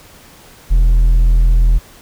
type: tone with hard clipping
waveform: sine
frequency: 41.44 Hz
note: E1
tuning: 10 cents sharp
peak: -8 dBFS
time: 0.7-1.79 s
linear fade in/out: 20 ms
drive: 3 dB
effects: pink hiss -42 dBFS RMS until 2.01 s